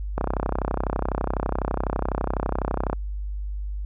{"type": "click train", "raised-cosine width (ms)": 1, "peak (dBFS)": -10, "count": 89, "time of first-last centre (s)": [0.18, 2.93], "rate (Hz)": 32, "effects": ["added 50 Hz sine -27 dBFS peak until 3.85 s"]}